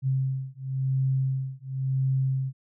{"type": "beating tone pair", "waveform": "sine", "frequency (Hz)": [132.4, 133.35], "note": ["C3", "C3"], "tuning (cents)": [21, 33], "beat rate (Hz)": 0.95, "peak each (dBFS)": -27, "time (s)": [0.02, 2.53], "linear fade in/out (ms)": 50, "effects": []}